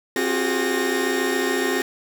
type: tone cluster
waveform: 40% pulse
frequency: 264.4 / 354 / 381.4 / 415.5 / 1844 Hz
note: C4 / F4 / G4 / G#4 / A#6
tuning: +18 / +23 / -47 / +1 / -19 cents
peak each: -26 dBFS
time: 0.16-1.82 s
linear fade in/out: 2 ms
effects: none